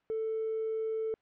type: tone with hard clipping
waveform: sine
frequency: 442.3 Hz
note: A4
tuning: 9 cents sharp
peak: -31 dBFS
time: 0.1-1.14 s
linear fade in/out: 0 ms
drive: 1 dB
effects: white hiss -73 dBFS RMS until 1.21 s + low-pass 2000 Hz 12 dB/octave